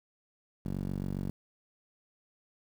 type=tone with band-pass filter; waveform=sawtooth; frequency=47.34 Hz; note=F#1; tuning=40 cents sharp; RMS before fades=-35 dBFS; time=0.65-1.3 s; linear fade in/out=0 ms; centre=190 Hz; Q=1.6; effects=9-bit